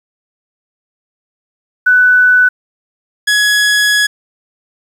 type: tone pair in turn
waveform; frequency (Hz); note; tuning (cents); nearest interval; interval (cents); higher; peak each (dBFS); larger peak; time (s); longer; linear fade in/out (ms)
sine / sawtooth; 1493 / 1679.8; F#6 / G#6; +15 / +19; major second; 204; second; -5; neither; 1.86-2.49 / 3.27-4.07; second; 10
effects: low-pass 11000 Hz 12 dB/octave + 7-bit